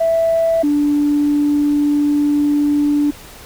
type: tone pair in turn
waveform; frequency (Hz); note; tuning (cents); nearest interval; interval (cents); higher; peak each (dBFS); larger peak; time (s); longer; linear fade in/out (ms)
sine; 659.3 / 292.1; E5 / D4; 0 / -9; octave + major second; 1409; first; -11; neither; 0-0.63 / 0.63-3.11; second; 10
effects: tanh soft clip ceiling -7 dBFS + pink hiss -38 dBFS RMS until 3.45 s